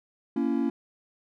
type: chord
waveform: triangle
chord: A# diminished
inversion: none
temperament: just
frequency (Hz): 233.1 / 279.7 / 335.6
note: A#3 / C#4 / E4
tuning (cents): 0 / +16 / +31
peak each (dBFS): -26 / -25 / -28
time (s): 0.36-0.7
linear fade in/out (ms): 5
effects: none